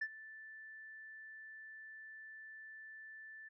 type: tone with ADSR envelope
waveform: sine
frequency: 1760 Hz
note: A6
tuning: in tune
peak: -32 dBFS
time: 0.01-3.49 s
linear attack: 9 ms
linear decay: 56 ms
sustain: -18 dB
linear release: 14 ms
effects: tanh soft clip ceiling -33 dBFS